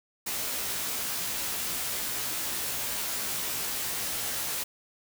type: noise with comb filter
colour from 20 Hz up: white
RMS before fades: -32 dBFS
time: 0.26-4.64 s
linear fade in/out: 10 ms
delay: 16 ms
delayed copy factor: +1
effects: none